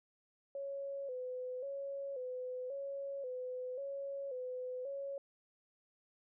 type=tone with vibrato; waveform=sine; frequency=529 Hz; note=C5; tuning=19 cents sharp; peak=-39 dBFS; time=0.55-5.18 s; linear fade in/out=2 ms; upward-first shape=square; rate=0.93 Hz; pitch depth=81 cents each way; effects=none